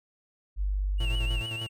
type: tone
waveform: sine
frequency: 49 Hz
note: G1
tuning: in tune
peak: -25 dBFS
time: 0.56-1.43 s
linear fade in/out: 50 ms
type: tone with vibrato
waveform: triangle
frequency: 2819 Hz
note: F7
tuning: 16 cents sharp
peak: -32 dBFS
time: 0.98-1.69 s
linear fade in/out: 50 ms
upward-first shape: triangle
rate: 6.6 Hz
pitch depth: 100 cents each way
type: tone with tremolo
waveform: 45% pulse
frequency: 112.1 Hz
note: A2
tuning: 33 cents sharp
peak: -34 dBFS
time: 1-1.67 s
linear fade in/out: 5 ms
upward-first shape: square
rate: 9.8 Hz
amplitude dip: 50%
effects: none